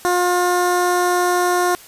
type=tone with notch filter; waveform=15% pulse; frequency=356.5 Hz; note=F4; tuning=36 cents sharp; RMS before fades=-17 dBFS; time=0.05-1.75 s; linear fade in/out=0 ms; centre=3100 Hz; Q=1.4; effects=white hiss -42 dBFS RMS until 1.87 s + resampled to 32000 Hz